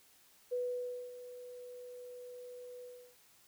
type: tone with ADSR envelope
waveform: sine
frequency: 493.9 Hz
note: B4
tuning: in tune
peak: -32 dBFS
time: 0.51-3.16 s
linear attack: 19 ms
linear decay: 580 ms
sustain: -14 dB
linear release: 320 ms
effects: white hiss -65 dBFS RMS until 3.47 s